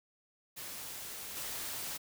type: noise with level steps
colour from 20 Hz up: white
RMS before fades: -44 / -40 dBFS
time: 0.56-1.98 s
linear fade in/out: 20 ms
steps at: 1.35 s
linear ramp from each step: 20 ms
effects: none

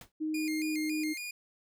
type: noise with exponential decay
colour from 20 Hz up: pink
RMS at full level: -44 dBFS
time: 0.01-0.12 s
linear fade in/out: 2 ms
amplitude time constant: 23 ms
type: tone with pitch glide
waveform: sine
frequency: 311.1 to 308.8 Hz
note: D#4 to D#4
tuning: 0 to -13 cents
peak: -30 dBFS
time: 0.2-1.14 s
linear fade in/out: 20 ms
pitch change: -13 cents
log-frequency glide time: 0.69-0.74 s
type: tone with vibrato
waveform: sawtooth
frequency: 2275 Hz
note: C#7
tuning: 44 cents sharp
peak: -34 dBFS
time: 0.34-1.31 s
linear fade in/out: 5 ms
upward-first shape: square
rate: 3.6 Hz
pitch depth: 120 cents each way
effects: none

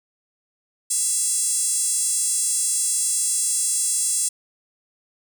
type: tone with high-pass filter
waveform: 5% pulse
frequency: 673 Hz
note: E5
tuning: 36 cents sharp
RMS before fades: -22 dBFS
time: 0.9-4.29 s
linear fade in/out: 10 ms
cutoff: 8500 Hz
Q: 3.1
effects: none

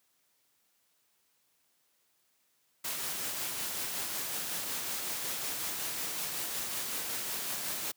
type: noise with tremolo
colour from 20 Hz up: white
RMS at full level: -35 dBFS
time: 2.84-7.92 s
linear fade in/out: 10 ms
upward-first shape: sine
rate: 5.4 Hz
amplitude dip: 25%
effects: white hiss -73 dBFS RMS until 7.96 s + high-pass 100 Hz 12 dB/octave

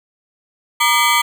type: ring-modulated tone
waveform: 20% pulse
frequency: 1076 Hz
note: C6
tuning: 48 cents sharp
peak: -4 dBFS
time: 0.8-1.22 s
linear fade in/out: 10 ms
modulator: 129 Hz
effects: none

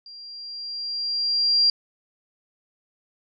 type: tone with level ramp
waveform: sine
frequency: 4760 Hz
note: D8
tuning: 22 cents sharp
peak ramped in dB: -40 to -14 dBFS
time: 0.06-1.7 s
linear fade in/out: 2 ms
effects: none

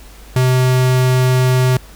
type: tone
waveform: square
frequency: 128 Hz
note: C3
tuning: 38 cents flat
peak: -11 dBFS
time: 0.36-1.77 s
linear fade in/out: 2 ms
effects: added 50 Hz sine -37 dBFS peak until 1.95 s + pink hiss -42 dBFS RMS until 1.95 s

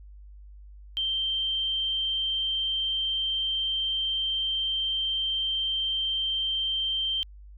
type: tone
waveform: sine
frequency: 3138 Hz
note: G7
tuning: 1 cent sharp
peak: -25 dBFS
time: 0.97-7.23 s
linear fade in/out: 0 ms
effects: added 50 Hz sine -44 dBFS peak until 7.57 s

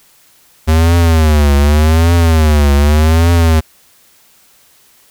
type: tone with vibrato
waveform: square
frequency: 77.78 Hz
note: D#2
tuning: in tune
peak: -7 dBFS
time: 0.67-3.61 s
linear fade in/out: 20 ms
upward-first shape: triangle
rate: 0.85 Hz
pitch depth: 180 cents each way
effects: white hiss -48 dBFS RMS until 5.1 s

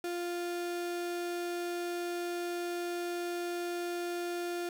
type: tone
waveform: 35% pulse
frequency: 349.2 Hz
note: F4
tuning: in tune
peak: -32 dBFS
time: 0.04-4.69 s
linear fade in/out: 2 ms
effects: none

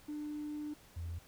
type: tone pair in turn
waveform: triangle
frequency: 298.6 / 84.08 Hz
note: D4 / E2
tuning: +29 / +35 cents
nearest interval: octave + minor seventh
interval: 2194 cents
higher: first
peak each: -35 / -35 dBFS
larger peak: neither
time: 0.08-0.74 / 0.96-1.19 s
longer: first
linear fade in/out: 10 ms
effects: tanh soft clip ceiling -35 dBFS + pink hiss -61 dBFS RMS until 1.27 s

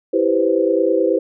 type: chord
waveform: sine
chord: C major seventh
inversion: first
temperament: equal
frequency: 329.6 / 392 / 493.9 / 523.3 Hz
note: E4 / G4 / B4 / C5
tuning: 0 / 0 / 0 / 0 cents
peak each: -19 dBFS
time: 0.13-1.19 s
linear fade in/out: 10 ms
effects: none

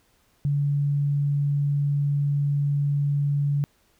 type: tone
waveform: sine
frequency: 143.2 Hz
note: D3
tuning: 43 cents flat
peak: -20 dBFS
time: 0.45-3.64 s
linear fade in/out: 0 ms
effects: pink hiss -64 dBFS RMS until 3.99 s

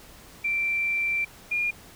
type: tone pair in turn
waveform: sine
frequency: 2349 / 2419 Hz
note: D7 / D#7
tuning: 0 / -49 cents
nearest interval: minor second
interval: 51 cents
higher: second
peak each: -23 dBFS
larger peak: neither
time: 0.44-1.25 / 1.51-1.71 s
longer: first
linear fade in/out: 10 ms
effects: pink hiss -49 dBFS RMS until 1.95 s

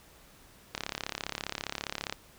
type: click train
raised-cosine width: 0.2 ms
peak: -15 dBFS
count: 49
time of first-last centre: 0.75-2.125 s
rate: 34.9 Hz
effects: pink hiss -57 dBFS RMS until 2.38 s

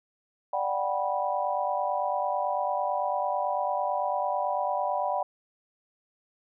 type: chord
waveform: sine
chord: G major seventh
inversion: second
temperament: just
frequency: 588 / 735 / 784 / 980 Hz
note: D5 / F#5 / G5 / B5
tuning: +2 / -12 / 0 / -14 cents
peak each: -31 dBFS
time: 0.53-5.23 s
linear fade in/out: 5 ms
effects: none

